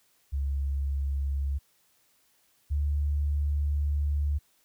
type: tone pair in turn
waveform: sine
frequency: 69.3 / 72.68 Hz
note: C#2 / D2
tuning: 0 / -17 cents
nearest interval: minor second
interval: 83 cents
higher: second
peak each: -26 / -24 dBFS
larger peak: second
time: 0.32-1.59 / 2.7-4.39 s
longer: second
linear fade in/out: 20 ms
effects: white hiss -67 dBFS RMS until 4.64 s